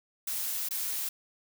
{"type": "noise with dropouts", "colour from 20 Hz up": "blue", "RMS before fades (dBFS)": -33, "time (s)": [0.27, 1.09], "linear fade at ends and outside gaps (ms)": 5, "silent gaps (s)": [0.688, 0.708], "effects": []}